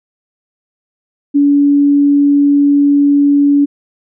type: tone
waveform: sine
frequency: 285.4 Hz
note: D4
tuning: 49 cents flat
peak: -6 dBFS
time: 1.34-3.66 s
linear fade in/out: 20 ms
effects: none